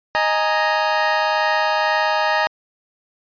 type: chord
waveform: 25% pulse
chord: D# suspended fourth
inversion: none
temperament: equal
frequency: 622.3 / 830.6 / 932.3 Hz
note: D#5 / G#5 / A#5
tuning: 0 / 0 / 0 cents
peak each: -17 dBFS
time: 0.15-2.47 s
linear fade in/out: 0 ms
effects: resampled to 11025 Hz